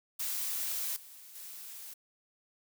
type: noise with level steps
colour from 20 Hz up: blue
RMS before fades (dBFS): -35 / -52 / -46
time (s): 0.19-1.94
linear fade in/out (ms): 10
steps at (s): 0.96 / 1.35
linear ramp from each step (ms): 5
effects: none